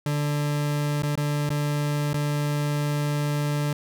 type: tone with dropouts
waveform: 40% pulse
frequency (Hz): 146.83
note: D3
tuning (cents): 0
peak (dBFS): -22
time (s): 0.06-3.73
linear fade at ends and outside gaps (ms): 2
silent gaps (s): 1.022-1.033 / 1.155-1.175 / 1.492-1.503 / 2.132-2.142
effects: none